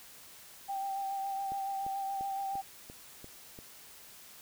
sine tone with vibrato, 784 Hz, G5, in tune, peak -33 dBFS, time 0.68-2.62 s, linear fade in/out 20 ms, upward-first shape sine, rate 7.1 Hz, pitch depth 20 cents each way
click train, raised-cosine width 2 ms, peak -34 dBFS, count 7, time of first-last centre 1.52-3.589 s, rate 2.9 Hz
effects white hiss -53 dBFS RMS until 4.41 s

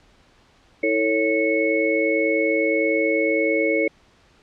sine tone cluster, 323.4 / 445 / 554 / 2200 Hz, E4 / A4 / C#5 / C#7, -33 / +20 / -1 / -14 cents, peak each -23 dBFS, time 0.83-3.88 s, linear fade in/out 5 ms, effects pink hiss -56 dBFS RMS until 4.42 s + low-pass 5000 Hz 12 dB/octave

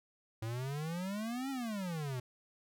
square exponential two-way sweep, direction up then down, 108.9 to 277.2 to 121.5 Hz, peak -37 dBFS, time 0.42-2.2 s, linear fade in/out 5 ms, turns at 1.5 s, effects none

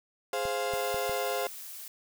35% pulse chord, F minor, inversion first, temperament equal, 415.3 / 523.3 / 698.5 Hz, Ab4 / C5 / F5, 0 / 0 / 0 cents, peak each -33 / -31 / -32 dBFS, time 0.33-1.47 s, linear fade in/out 2 ms
clicks, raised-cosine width 5 ms, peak -31 dBFS, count 4, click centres 0.454 / 0.737 / 0.944 / 1.095 s
blue noise, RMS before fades -43 dBFS, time 0.73-1.88 s, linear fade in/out 2 ms
effects none

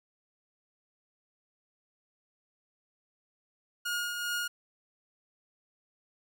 sawtooth tone with tremolo, 1431 Hz, F6, 42 cents sharp, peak -26 dBFS, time 3.85-4.48 s, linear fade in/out 10 ms, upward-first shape triangle, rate 2.5 Hz, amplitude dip 45%, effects none

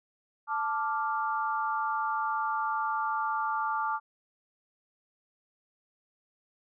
sine chord, D minor, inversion second, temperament equal, 880 / 1174.7 / 1396.9 Hz, A5 / D6 / F6, 0 / 0 / 0 cents, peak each -31 / -31 / -35 dBFS, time 0.47-4 s, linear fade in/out 50 ms, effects none

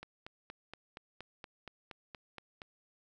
click train, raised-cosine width 0.3 ms, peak -29 dBFS, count 12, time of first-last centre 0.03-2.618 s, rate 4.25 Hz, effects none

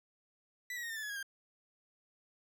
40% pulse tone with pitch steps, 1975.5 / 1915.9 / 1858.2 / 1802.1 / 1747.8 / 1695.1 / 1644 / 1594.4 Hz, B6 / A#6 / A#6 / A6 / A6 / G#6 / G#6 / G6, 0 / +47 / -6 / +41 / -12 / +35 / -18 / +29 cents, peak -38 dBFS, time 0.7-1.228 s, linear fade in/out 2 ms, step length 66 ms, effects none

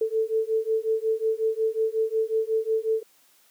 sine beating tone pair, 440 / 445.5 Hz, A4 / A4, 0 / +22 cents, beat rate 5.5 Hz, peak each -25 dBFS, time 0.01-3.03 s, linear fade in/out 5 ms, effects white hiss -60 dBFS RMS until 3.5 s + high-pass 200 Hz 12 dB/octave

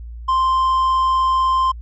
triangle tone, 1046 Hz, C6, 1 cent flat, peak -12 dBFS, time 0.28-1.72 s, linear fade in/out 10 ms, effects added 58 Hz sine -30 dBFS peak until 1.81 s + resampled to 16000 Hz

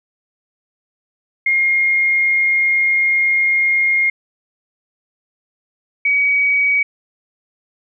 sine tone pair in turn, 2134 / 2264 Hz, C7 / C#7, +34 / +36 cents, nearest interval minor second, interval 102 cents, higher second, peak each -12 / -12 dBFS, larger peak neither, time 1.46-4.1 / 6.05-6.83 s, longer first, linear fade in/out 5 ms, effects none

